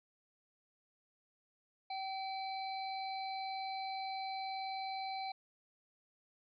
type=harmonic tone with a mistuned harmonic; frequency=770 Hz; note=G5; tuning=31 cents flat; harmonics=1 / 3 / 5 / 6; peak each=-39 / -49 / -47 / -59 dBFS; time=1.9-5.32 s; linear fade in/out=5 ms; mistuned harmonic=5; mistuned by=+96 cents; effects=none